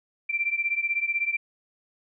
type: beating tone pair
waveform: sine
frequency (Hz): 2348 / 2364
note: D7 / D7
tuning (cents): -1 / +11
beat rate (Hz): 16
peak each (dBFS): -26 / -28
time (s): 0.29-1.37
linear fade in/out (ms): 10
effects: none